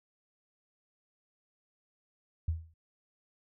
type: tone with exponential decay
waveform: sine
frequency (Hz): 81.4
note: E2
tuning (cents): -21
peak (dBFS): -25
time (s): 2.48-2.74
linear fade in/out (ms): 5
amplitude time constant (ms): 55
effects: none